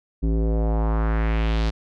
square tone with low-pass filter sweep, 55 Hz, A1, in tune, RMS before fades -21 dBFS, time 0.22-1.71 s, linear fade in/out 20 ms, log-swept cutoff 290 to 4800 Hz, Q 1.9, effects none

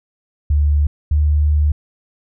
sine tone pair in turn, 73.42 / 74.7 Hz, D2 / D2, 0 / +30 cents, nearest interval unison, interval 30 cents, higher second, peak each -11 dBFS, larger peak neither, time 0.5-0.87 / 1.11-1.72 s, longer second, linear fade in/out 5 ms, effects none

